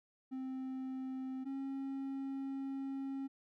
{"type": "tone pair in turn", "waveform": "triangle", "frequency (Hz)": [261.6, 271.1], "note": ["C4", "C#4"], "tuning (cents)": [0, -38], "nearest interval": "minor second", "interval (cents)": 62, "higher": "second", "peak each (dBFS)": [-37, -36], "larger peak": "second", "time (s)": [[0.31, 1.45], [1.45, 3.28]], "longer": "second", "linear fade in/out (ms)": 20, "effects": []}